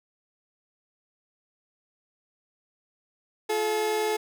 30% pulse tone pair together, 350.2 / 430 Hz, F4 / A4, +5 / -40 cents, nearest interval major third, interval 355 cents, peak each -31 / -22 dBFS, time 3.49-4.17 s, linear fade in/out 10 ms, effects none

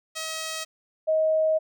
5% pulse / sine tone pair in turn, 638 / 630.7 Hz, D#5 / D#5, +43 / +23 cents, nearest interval unison, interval 20 cents, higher first, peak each -19 dBFS, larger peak neither, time 0.15-0.65 / 1.07-1.59 s, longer second, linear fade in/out 20 ms, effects none

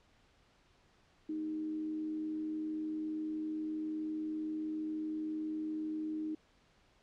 sine tone with frequency modulation, 311.1 Hz, D#4, in tune, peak -35 dBFS, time 1.29-6.35 s, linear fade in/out 5 ms, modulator 87.6 Hz, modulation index 0.24, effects pink hiss -68 dBFS RMS until 7.02 s + low-pass 5000 Hz 12 dB/octave

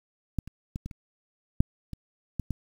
clicks, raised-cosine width 5 ms, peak -15 / -29 / -20 / -22 / -30 / -7 / -24 / -17 / -17 dBFS, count 9, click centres 0.387 / 0.476 / 0.759 / 0.86 / 0.912 / 1.605 / 1.933 / 2.397 / 2.507 s, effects 8-bit

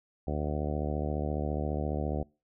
harmonic tone, 74.6 Hz, D2, 28 cents sharp, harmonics 1 / 2 / 3 / 4 / 5 / 6 / 7 / 8 / 9 / 10, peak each -33 / -36 / -38 / -39 / -40 / -41 / -41 / -42 / -43 / -43 dBFS, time 0.27-2.23 s, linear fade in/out 5 ms, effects noise-tail reverb RT60 0.3 s tail -24 dB re dry

